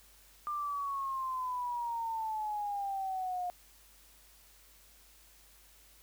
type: exponential sweep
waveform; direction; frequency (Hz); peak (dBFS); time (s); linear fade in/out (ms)
sine; down; 1200 to 711; -33; 0.47-3.5; 0
effects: added 50 Hz sine -64 dBFS peak until 6.02 s + white hiss -61 dBFS RMS until 6.02 s